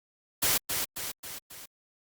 white noise with echo, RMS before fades -25 dBFS, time 0.42-0.58 s, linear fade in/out 10 ms, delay 270 ms, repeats 4, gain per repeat -5 dB, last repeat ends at 1.66 s, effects Opus 48 kbps

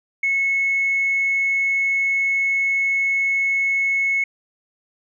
sine tone, 2193 Hz, C#7, 19 cents flat, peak -16 dBFS, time 0.23-4.24 s, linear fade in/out 5 ms, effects tanh soft clip ceiling -12 dBFS

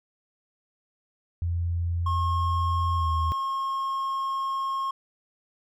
sine tone with pitch glide, 85.7 to 80.42 Hz, F2 to E2, -32 to -42 cents, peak -24 dBFS, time 1.42-3.32 s, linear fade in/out 0 ms, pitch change -110 cents, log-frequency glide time 2.96-3.08 s
triangle tone, 1079 Hz, C#6, 47 cents flat, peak -24 dBFS, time 2.06-4.91 s, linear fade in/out 5 ms
effects none

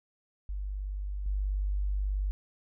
sine tone with level steps, 49.25 Hz, G1, 9 cents sharp, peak -32 / -27 dBFS, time 0.49-2.31 s, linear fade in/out 0 ms, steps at 1.26 s, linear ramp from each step 2 ms, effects none

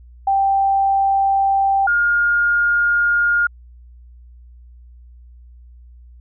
sine tone pair in turn, 784 / 1418.9 Hz, G5 / F6, 0 / +27 cents, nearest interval minor seventh, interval 1027 cents, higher second, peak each -13 dBFS, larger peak neither, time 0.27-1.87 / 1.87-3.47 s, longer neither, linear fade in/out 5 ms, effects added 60 Hz sine -40 dBFS peak until 6.2 s

